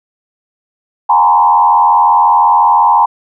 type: tone with frequency modulation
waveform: sine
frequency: 920 Hz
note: A#5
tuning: 23 cents flat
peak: -5 dBFS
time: 1.09-3.06 s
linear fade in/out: 10 ms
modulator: 85.6 Hz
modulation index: 1.3
effects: none